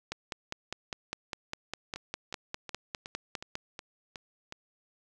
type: two click trains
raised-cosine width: 0.2 ms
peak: -23 / -17 dBFS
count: 8 / 18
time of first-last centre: 1.96-4.524 / 0.12-3.554 s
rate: 2.73 / 4.95 Hz
effects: none